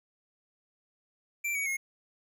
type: tone with pitch steps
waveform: square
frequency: 2349 / 2252 / 2159 Hz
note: D7 / C#7 / C#7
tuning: 0 / +27 / -46 cents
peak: -30 dBFS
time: 1.44-1.77 s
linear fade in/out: 10 ms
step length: 110 ms
effects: none